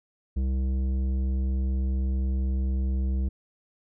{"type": "tone with tanh clipping", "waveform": "sine", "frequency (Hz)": 65.41, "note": "C2", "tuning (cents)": 0, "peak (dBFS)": -25, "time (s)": [0.36, 3.29], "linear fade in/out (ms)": 10, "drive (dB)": 11, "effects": []}